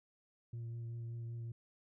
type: tone with vibrato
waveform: sine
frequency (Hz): 116.54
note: A#2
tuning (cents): 0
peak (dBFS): -38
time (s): 0.53-1.52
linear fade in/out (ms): 5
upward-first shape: triangle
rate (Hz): 5.2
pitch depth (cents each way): 17
effects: tanh soft clip ceiling -40 dBFS